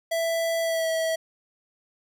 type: tone with pitch glide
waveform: square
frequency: 662 to 649.1 Hz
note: E5 to E5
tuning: +7 to -27 cents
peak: -24 dBFS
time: 0.11-1.16 s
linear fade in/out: 10 ms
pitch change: -34 cents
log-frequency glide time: 0.61-0.88 s
effects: none